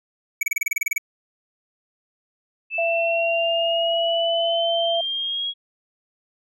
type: tone bursts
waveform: square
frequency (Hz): 2270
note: C#7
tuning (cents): +41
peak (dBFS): -19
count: 12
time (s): 0.41-0.981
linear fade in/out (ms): 5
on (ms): 21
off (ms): 29
type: exponential sweep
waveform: sine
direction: up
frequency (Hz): 2627 to 3316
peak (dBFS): -23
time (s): 2.7-5.54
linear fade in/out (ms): 50
type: tone with pitch glide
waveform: sine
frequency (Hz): 670 to 675.1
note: E5 to E5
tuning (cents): +28 to +41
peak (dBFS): -20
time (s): 2.78-5.01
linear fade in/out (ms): 5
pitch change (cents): +13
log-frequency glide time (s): 4.22-4.71
effects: none